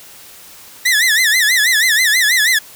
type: tone with vibrato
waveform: sawtooth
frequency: 1864.7 Hz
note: A#6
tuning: in tune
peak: -7 dBFS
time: 0.85-2.59 s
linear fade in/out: 10 ms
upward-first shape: sine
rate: 6.2 Hz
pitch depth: 180 cents each way
effects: white hiss -39 dBFS RMS until 2.75 s